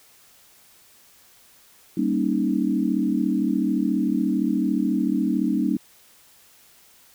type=chord; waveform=sine; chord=Eb dominant seventh; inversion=first; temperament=equal; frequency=196 / 233.1 / 277.2 / 311.1 Hz; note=G3 / Bb3 / Db4 / Eb4; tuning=0 / 0 / 0 / 0 cents; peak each=-25 dBFS; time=1.97-5.77 s; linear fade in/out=5 ms; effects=white hiss -54 dBFS RMS until 7.14 s